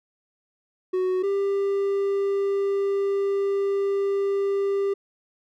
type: tone pair in turn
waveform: triangle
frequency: 370 / 396.6 Hz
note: F#4 / G4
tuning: 0 / +20 cents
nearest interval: minor second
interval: 120 cents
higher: second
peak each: -19 dBFS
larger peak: neither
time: 0.93-1.23 / 1.23-4.94 s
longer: second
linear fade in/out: 10 ms
effects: none